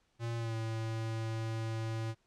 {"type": "tone with pitch glide", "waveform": "square", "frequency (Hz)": [116.54, 112.25], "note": ["A#2", "A2"], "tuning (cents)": [0, 35], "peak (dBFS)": -35, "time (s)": [0.19, 2.15], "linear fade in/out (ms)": 50, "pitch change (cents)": -65, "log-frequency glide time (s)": [0.37, 0.55], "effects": ["pink hiss -74 dBFS RMS until 2.26 s", "low-pass 7000 Hz 12 dB/octave"]}